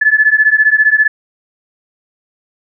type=beating tone pair; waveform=sine; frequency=1721 / 1736 Hz; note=A6 / A6; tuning=-39 / -24 cents; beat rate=15 Hz; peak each=-10 dBFS; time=0.01-1.08 s; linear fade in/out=10 ms; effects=none